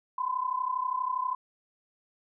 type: tone pair together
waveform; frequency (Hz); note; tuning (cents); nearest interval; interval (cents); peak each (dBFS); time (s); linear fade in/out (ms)
sine; 1003 / 1035.4; B5 / C6; +26 / -18; minor second; 56; -30 / -31; 0.18-1.35; 5
effects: none